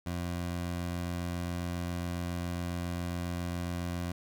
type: tone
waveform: 20% pulse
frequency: 87.31 Hz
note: F2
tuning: in tune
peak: -28 dBFS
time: 0.06-4.12 s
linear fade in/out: 5 ms
effects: none